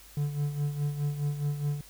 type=tone with tremolo; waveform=triangle; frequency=145.6 Hz; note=D3; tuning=15 cents flat; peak=-23 dBFS; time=0.17-1.81 s; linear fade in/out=2 ms; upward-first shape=sine; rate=4.8 Hz; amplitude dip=65%; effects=added 50 Hz sine -55 dBFS peak until 1.89 s + white hiss -53 dBFS RMS until 1.89 s